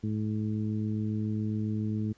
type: harmonic tone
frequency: 107.3 Hz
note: A2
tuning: 43 cents flat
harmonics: 1 / 2 / 3 / 4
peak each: -31 / -31 / -38 / -46 dBFS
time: 0.03-2.13 s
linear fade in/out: 10 ms
effects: pink hiss -64 dBFS RMS until 2.17 s + resampled to 16000 Hz